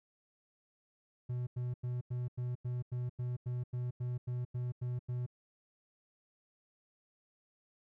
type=tone bursts; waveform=triangle; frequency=123.47 Hz; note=B2; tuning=in tune; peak=-32 dBFS; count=15; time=1.29-5.264 s; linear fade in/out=10 ms; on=180 ms; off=91 ms; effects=none